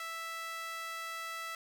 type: tone with high-pass filter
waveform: sawtooth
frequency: 659.3 Hz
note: E5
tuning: in tune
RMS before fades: -41 dBFS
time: 0-1.55 s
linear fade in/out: 2 ms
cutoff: 1500 Hz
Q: 2.2
effects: none